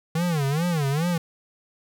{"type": "tone with vibrato", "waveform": "square", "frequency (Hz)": 155.56, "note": "D#3", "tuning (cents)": 0, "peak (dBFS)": -22, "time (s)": [0.15, 1.18], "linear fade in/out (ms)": 5, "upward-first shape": "sine", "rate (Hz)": 2.4, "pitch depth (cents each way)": 230, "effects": []}